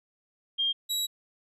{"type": "tone pair in turn", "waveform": ["sine", "sawtooth"], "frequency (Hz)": [3209, 3880], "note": ["G7", "B7"], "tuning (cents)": [40, -31], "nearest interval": "minor third", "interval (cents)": 329, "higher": "second", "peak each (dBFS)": -24, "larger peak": "neither", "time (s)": [[0.58, 0.73], [0.89, 1.07]], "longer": "second", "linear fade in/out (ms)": 20, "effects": ["resampled to 32000 Hz"]}